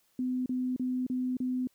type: tone bursts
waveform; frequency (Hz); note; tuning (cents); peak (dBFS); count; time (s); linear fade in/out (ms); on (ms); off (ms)
sine; 253.5; B3; +45; -28; 5; 0.19-1.672; 2; 270; 33
effects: white hiss -70 dBFS RMS until 1.74 s